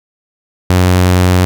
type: tone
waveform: sawtooth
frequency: 90.9 Hz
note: F#2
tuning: 30 cents flat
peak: -3 dBFS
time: 0.7-1.45 s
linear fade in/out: 0 ms
effects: none